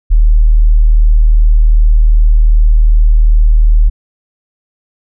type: tone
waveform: sine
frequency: 38.7 Hz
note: D#1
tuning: 9 cents flat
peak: -3 dBFS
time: 0.1-3.9 s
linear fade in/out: 20 ms
effects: none